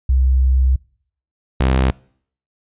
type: tone pair in turn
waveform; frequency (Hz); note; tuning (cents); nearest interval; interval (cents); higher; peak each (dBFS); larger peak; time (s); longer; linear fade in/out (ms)
sine / sawtooth; 64.8 / 65.18; C2 / C2; -16 / -6; unison; 10; second; -11 / -9; second; 0.09-0.76 / 1.6-1.91; first; 5
effects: noise-tail reverb RT60 0.6 s tail -25 dB re dry + resampled to 8000 Hz